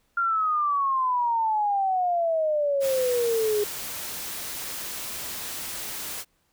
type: exponential sweep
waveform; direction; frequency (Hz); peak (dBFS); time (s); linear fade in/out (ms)
sine; down; 1399 to 410; -21; 0.17-3.64; 5
type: noise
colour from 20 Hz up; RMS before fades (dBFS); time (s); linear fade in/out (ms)
white; -34; 2.8-6.25; 50
effects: pink hiss -69 dBFS RMS until 6.52 s